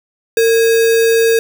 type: tone with sample-and-hold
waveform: sine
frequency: 455.4 Hz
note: A#4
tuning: 40 cents flat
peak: -8 dBFS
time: 0.37-1.39 s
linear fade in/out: 2 ms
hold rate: 2100 Hz
effects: none